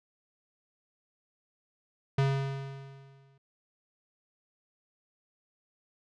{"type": "tone with exponential decay", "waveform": "square", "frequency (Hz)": 136.8, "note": "C#3", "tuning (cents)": -23, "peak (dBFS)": -23, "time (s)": [2.18, 3.38], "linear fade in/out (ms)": 5, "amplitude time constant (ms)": 260, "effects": ["low-pass 4000 Hz 12 dB/octave"]}